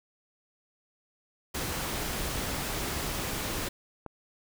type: noise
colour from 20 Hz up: pink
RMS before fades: -33 dBFS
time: 1.54-3.69 s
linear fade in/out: 10 ms
type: click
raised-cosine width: 1 ms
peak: -25 dBFS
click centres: 4.063 s
effects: none